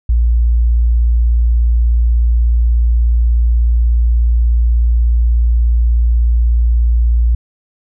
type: tone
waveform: sine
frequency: 58.27 Hz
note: A#1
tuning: in tune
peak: -8 dBFS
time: 0.09-7.35 s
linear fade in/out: 5 ms
effects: none